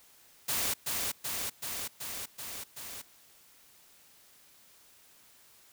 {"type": "noise with echo", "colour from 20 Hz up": "white", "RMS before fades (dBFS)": -31, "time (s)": [0.48, 0.74], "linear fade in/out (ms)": 10, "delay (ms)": 380, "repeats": 6, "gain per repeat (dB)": -2, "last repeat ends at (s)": 3.02, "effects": ["white hiss -60 dBFS RMS until 5.72 s"]}